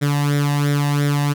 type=tone with flanger; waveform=sawtooth; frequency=144.4 Hz; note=D3; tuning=29 cents flat; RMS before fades=-18 dBFS; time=0.01-1.34 s; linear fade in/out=20 ms; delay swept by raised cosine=0.54 to 1.1 ms; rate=2.9 Hz; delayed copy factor=+0.7; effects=none